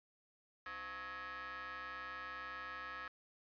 30% pulse ring-modulated tone, 193 Hz, G3, 27 cents flat, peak -39 dBFS, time 0.66-3.08 s, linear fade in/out 2 ms, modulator 1480 Hz, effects resampled to 11025 Hz

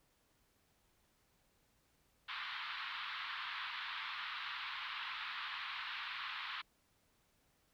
pink band-pass noise, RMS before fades -44 dBFS, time 2.28-6.62 s, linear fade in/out 10 ms, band 1000 to 4000 Hz, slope 48 dB/octave, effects pink hiss -75 dBFS RMS until 7.73 s

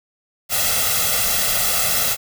white noise with comb filter, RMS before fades -19 dBFS, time 0.49-2.17 s, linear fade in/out 50 ms, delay 1.5 ms, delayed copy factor +0.85, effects none

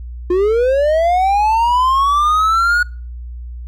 triangle linear sweep, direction up, 348 to 1459 Hz, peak -9 dBFS, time 0.3-2.83 s, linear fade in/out 5 ms, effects noise-tail reverb RT60 0.4 s tail -25 dB re dry + added 60 Hz sine -26 dBFS peak until 3.67 s

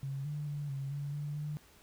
sine tone with pitch steps, 136.8 / 148.2 / 145.5 / 136.9 / 143 / 146.5 / 149.2 Hz, C#3 / D3 / D3 / C#3 / D3 / D3 / D3, -23 / +16 / -16 / -21 / -46 / -4 / +28 cents, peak -35 dBFS, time 0.03-1.57 s, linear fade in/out 0 ms, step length 220 ms, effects pink hiss -61 dBFS RMS until 1.82 s

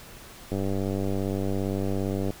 click train, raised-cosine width 2 ms, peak -16 dBFS, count 175, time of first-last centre 0.52-2.305 s, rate 97.5 Hz, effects pink hiss -46 dBFS RMS until 2.4 s

